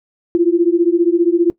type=beating tone pair; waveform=sine; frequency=336 / 351 Hz; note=E4 / F4; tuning=+33 / +9 cents; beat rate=15 Hz; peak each=-13 dBFS; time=0.35-1.5 s; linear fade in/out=0 ms; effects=noise-tail reverb RT60 0.1 s tail -19 dB re dry